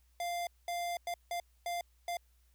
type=tone bursts at uneven times; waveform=square; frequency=696 Hz; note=F5; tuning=6 cents flat; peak=-35 dBFS; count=6; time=0.2-0.47 / 0.68-0.97 / 1.07-1.14 / 1.31-1.4 / 1.66-1.81 / 2.08-2.17 s; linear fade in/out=2 ms; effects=added 60 Hz sine -65 dBFS peak until 2.54 s + white hiss -75 dBFS RMS until 2.54 s